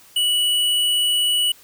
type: tone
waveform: square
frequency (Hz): 2944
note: F#7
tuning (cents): -9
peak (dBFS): -17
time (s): 0.16-1.52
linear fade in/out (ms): 5
effects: white hiss -49 dBFS RMS until 1.63 s